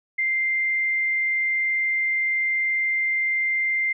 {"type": "tone", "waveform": "sine", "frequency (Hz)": 2093, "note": "C7", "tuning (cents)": 0, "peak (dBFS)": -20, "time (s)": [0.18, 3.93], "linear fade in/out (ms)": 10, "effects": []}